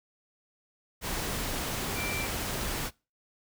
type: tone in noise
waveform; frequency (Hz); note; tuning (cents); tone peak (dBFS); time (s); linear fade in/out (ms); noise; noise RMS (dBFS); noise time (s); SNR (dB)
sine; 2349; D7; 0; -35; 1.94-2.28; 50; pink; -33; 1.01-2.91; -5
effects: noise-tail reverb RT60 0.3 s tail -24 dB re dry